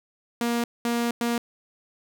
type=tone bursts at uneven times; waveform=sawtooth; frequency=236.2 Hz; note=A#3; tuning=23 cents sharp; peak=-19 dBFS; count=3; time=0.41-0.64 / 0.85-1.11 / 1.21-1.38 s; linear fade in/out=2 ms; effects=none